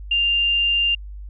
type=tone; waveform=sine; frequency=2794 Hz; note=F7; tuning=in tune; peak=-16 dBFS; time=0.11-0.95 s; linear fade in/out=5 ms; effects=added 50 Hz sine -32 dBFS peak until 1.29 s